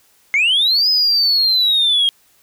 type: linear two-way sweep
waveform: sine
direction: up then down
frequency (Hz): 2100 to 5080 to 3223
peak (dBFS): -10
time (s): 0.34-2.09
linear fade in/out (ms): 0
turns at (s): 0.89
effects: tanh soft clip ceiling -9 dBFS + white hiss -55 dBFS RMS until 2.42 s